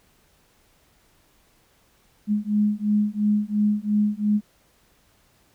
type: beating tone pair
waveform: sine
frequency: 207.7 / 210.6 Hz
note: G#3 / G#3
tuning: 0 / +24 cents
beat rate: 2.9 Hz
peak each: -22 dBFS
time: 2.27-4.41 s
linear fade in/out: 50 ms
effects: pink hiss -61 dBFS RMS until 5.54 s